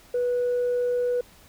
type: tone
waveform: sine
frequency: 490.1 Hz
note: B4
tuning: 13 cents flat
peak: -20 dBFS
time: 0.14-1.21 s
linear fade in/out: 5 ms
effects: tanh soft clip ceiling -19 dBFS + pink hiss -53 dBFS RMS until 1.48 s